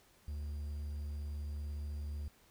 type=tone with quantisation; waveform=triangle; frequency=73.5 Hz; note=D2; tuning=2 cents sharp; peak=-36 dBFS; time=0.28-2.28 s; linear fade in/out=0 ms; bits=11; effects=pink hiss -66 dBFS RMS until 2.5 s